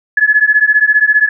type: beating tone pair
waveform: sine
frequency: 1700 / 1715 Hz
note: G#6 / A6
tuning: +40 / -45 cents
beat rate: 15 Hz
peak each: -10 dBFS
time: 0.17-1.29 s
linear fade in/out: 5 ms
effects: none